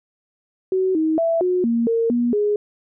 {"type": "tone with pitch steps", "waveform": "sine", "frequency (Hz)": [375.7, 316.3, 663, 363.2, 232.8, 458.5, 240.1, 415.6], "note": ["F#4", "D#4", "E5", "F#4", "A#3", "A#4", "B3", "G#4"], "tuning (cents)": [26, 29, 10, -32, -2, -29, -49, 1], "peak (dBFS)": -16, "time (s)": [0.72, 2.56], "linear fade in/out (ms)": 2, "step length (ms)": 230, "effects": []}